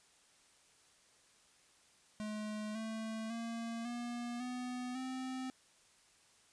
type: tone with pitch steps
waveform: square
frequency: 212.9 / 221.4 / 230.3 / 239.5 / 249.1 / 259.1 Hz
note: G#3 / A3 / A#3 / A#3 / B3 / C4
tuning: +43 / +11 / -21 / +47 / +15 / -17 cents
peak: -40 dBFS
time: 2.2-5.5 s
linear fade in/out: 0 ms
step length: 550 ms
effects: white hiss -67 dBFS RMS until 6.52 s + resampled to 22050 Hz